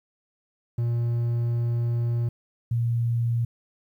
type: tone pair in turn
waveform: triangle / sine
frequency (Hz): 118.3 / 117.48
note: A#2 / A#2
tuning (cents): +26 / +14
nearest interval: unison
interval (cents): 12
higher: first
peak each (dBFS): -20 / -21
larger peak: first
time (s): 0.78-2.29 / 2.71-3.45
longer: first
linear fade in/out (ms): 5
effects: 10-bit